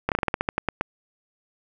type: slowing click train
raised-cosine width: 0.5 ms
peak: -7 dBFS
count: 12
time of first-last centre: 0.09-0.811 s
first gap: 28 ms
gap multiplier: 1.16
effects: none